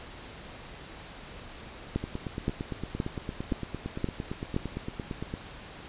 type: two click trains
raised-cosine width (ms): 3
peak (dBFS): -14 / -20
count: 6 / 30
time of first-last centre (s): 1.96-4.564 / 2.04-5.339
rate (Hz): 1.92 / 8.79
effects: pink hiss -45 dBFS RMS until 5.88 s + resampled to 8000 Hz